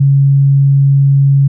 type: tone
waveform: sine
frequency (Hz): 138.59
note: C#3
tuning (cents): 0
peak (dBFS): -5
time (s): 0-1.48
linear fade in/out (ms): 10
effects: none